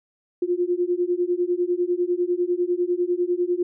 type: beating tone pair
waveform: sine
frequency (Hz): 349.2 / 359.2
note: F4 / F4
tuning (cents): 0 / +49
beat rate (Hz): 10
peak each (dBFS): -23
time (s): 0.42-3.63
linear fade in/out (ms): 5
effects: none